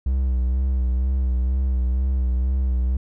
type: tone with vibrato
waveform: triangle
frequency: 63.9 Hz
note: C2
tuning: 40 cents flat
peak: -16 dBFS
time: 0.06-2.97 s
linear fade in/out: 5 ms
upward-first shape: sine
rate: 2.1 Hz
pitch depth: 50 cents each way
effects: none